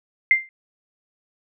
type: tone with exponential decay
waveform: sine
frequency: 2093 Hz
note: C7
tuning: in tune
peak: -8 dBFS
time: 0.31-0.49 s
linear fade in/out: 1 ms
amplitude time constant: 37 ms
effects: none